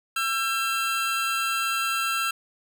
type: tone pair together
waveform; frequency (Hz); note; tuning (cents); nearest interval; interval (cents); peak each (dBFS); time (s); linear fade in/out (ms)
25% pulse; 1345.4 / 1600; E6 / G6; +35 / +35; minor third; 300; -21 / -27; 0.16-2.31; 5
effects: none